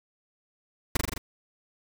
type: noise with echo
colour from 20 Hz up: pink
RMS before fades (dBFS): -24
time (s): 0.95-0.97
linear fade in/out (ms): 5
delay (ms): 42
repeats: 5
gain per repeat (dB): -2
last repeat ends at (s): 1.18
effects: none